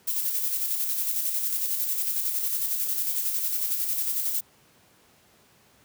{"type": "noise with tremolo", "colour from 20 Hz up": "violet", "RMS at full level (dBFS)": -26, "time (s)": [0.07, 4.41], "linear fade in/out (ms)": 10, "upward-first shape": "square", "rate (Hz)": 11, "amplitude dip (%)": 35, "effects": ["pink hiss -59 dBFS RMS until 5.84 s", "high-pass 100 Hz 12 dB/octave"]}